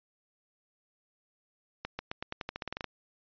accelerating click train, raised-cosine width 0.3 ms, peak -19 dBFS, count 14, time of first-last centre 1.85-2.843 s, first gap 140 ms, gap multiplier 0.89, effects resampled to 11025 Hz

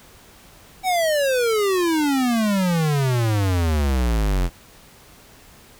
square exponential sweep, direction down, 768 to 42.34 Hz, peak -18 dBFS, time 0.83-4.5 s, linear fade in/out 50 ms, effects pink hiss -48 dBFS RMS until 5.79 s

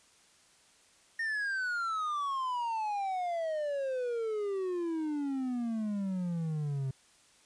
triangle exponential sweep, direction down, 1845 to 130.81 Hz, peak -29 dBFS, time 1.19-6.91 s, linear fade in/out 5 ms, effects white hiss -63 dBFS RMS until 7.45 s + resampled to 22050 Hz

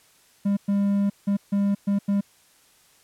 triangle tone bursts at uneven times, 200.5 Hz, G3, 39 cents sharp, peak -17 dBFS, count 6, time 0.45-0.57 / 0.68-1.1 / 1.27-1.37 / 1.52-1.75 / 1.87-1.99 / 2.08-2.21 s, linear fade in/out 10 ms, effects white hiss -58 dBFS RMS until 3.03 s + low-pass 12000 Hz 12 dB/octave

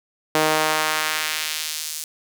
sawtooth tone with high-pass filter sweep, 155.56 Hz, D#3, in tune, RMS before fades -23 dBFS, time 0.35-2.04 s, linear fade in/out 2 ms, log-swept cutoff 450 to 6800 Hz, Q 0.88, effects none

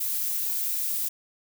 violet noise, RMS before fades -28 dBFS, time 0-1.09 s, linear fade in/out 10 ms, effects none

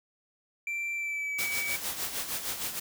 triangle tone with pitch glide, 2349 to 2279 Hz, D7 to C#7, 0 to +47 cents, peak -29 dBFS, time 0.67-1.76 s, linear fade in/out 2 ms, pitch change -53 cents, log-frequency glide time 0.94-1.4 s
white noise with tremolo, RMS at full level -32 dBFS, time 1.38-2.8 s, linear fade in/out 10 ms, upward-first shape sine, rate 6.5 Hz, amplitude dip 60%
effects none

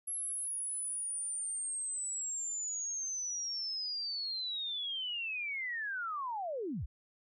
sine linear sweep, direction down, 11190 to 38.71 Hz, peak -35 dBFS, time 0.07-6.86 s, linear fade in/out 10 ms, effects none

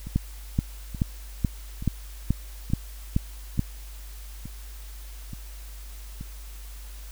two click trains, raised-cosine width 5 ms, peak -9 / -23 dBFS, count 9 / 8, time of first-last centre 0.16-3.593 / 0.07-6.21 s, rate 2.33 / 1.14 Hz, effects added 50 Hz sine -38 dBFS peak until 7.11 s + white hiss -49 dBFS RMS until 7.11 s

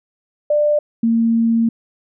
sine tone pair in turn, 594 / 229 Hz, D5 / A#3, +20 / -31 cents, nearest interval octave + perfect fourth, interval 1651 cents, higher first, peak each -12 dBFS, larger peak neither, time 0.5-0.79 / 1.03-1.69 s, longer second, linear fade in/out 5 ms, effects none

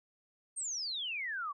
sine exponential sweep, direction down, 8870 to 1098 Hz, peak -35 dBFS, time 0.56-1.53 s, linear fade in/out 20 ms, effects none

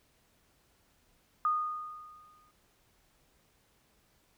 sine tone with exponential decay, 1231 Hz, D#6, 19 cents flat, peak -24 dBFS, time 1.45-2.51 s, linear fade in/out 1 ms, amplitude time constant 230 ms, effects pink hiss -69 dBFS RMS until 4.37 s

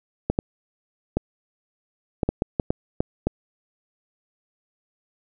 clicks, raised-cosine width 2 ms, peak -7 dBFS, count 10, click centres 0.3 / 0.389 / 1.17 / 2.232 / 2.29 / 2.421 / 2.598 / 2.705 / 3.005 / 3.27 s, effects none

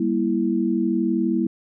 sine chord, E diminished, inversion first, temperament just, 197.78 / 237.3 / 329.6 Hz, G3 / Bb3 / E4, +16 / +31 / 0 cents, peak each -24 / -23 / -22 dBFS, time 0-1.47 s, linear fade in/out 5 ms, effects none

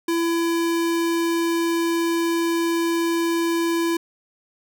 square tone, 335.5 Hz, E4, 31 cents sharp, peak -20 dBFS, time 0.08-3.97 s, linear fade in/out 5 ms, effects none

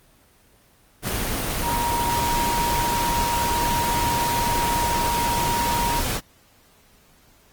sine tone in noise, 945 Hz, A#5, 23 cents sharp, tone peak -22 dBFS, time 1.61-6.03 s, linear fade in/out 50 ms, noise pink, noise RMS -25 dBFS, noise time 1.02-6.21 s, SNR 0 dB, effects pink hiss -56 dBFS RMS until 7.52 s + Opus 24 kbps

